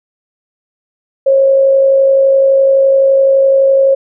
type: tone with amplitude modulation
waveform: sine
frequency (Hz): 542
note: C#5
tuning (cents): -39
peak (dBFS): -4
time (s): 1.26-3.95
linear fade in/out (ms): 10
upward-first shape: sine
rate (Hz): 51.8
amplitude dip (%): 30
effects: none